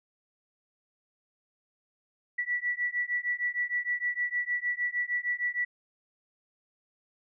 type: beating tone pair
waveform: sine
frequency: 1950 / 1956.5 Hz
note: B6 / B6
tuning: -23 / -17 cents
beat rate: 6.5 Hz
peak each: -31 dBFS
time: 2.38-5.65 s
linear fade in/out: 10 ms
effects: none